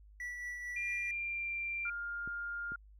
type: tone with tremolo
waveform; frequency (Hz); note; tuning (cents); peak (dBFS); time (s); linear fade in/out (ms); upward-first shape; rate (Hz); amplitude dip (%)
triangle; 1955; B6; -18; -36; 0.2-1.11; 2; triangle; 4.5; 40
type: tone with pitch glide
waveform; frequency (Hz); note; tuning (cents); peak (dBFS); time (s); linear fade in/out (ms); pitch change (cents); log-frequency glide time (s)
sine; 2396 to 2368; D7 to D7; +34 to +14; -35; 0.76-1.9; 5; -20; 0.94-1.55
type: tone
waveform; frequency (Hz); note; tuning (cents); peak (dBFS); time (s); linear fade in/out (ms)
sine; 1408; F6; +14; -37; 1.85-2.76; 5
type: clicks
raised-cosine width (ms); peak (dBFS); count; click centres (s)
3; -36; 2; 2.276 / 2.72
effects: added 51 Hz sine -55 dBFS peak until 2.99 s